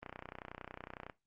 click train, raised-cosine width 0.5 ms, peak -29 dBFS, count 34, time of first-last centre 0.03-1.098 s, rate 30.9 Hz, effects noise-tail reverb RT60 0.2 s tail -18 dB re dry + Opus 24 kbps

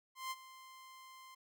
sawtooth tone with ADSR envelope, 1045 Hz, C6, 2 cents flat, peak -34 dBFS, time 0.15-1.35 s, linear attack 160 ms, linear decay 37 ms, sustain -16 dB, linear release 9 ms, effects none

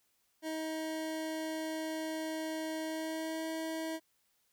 25% pulse tone with pitch glide, 316.7 to 321.3 Hz, D#4 to E4, +31 to -44 cents, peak -32 dBFS, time 0.42-4 s, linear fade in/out 50 ms, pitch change +25 cents, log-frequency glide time 2.83-3.47 s, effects white hiss -75 dBFS RMS until 4.52 s

